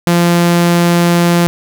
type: tone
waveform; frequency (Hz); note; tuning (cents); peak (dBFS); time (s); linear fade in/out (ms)
sawtooth; 172.5; F3; -21; -4; 0.07-1.47; 0
effects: none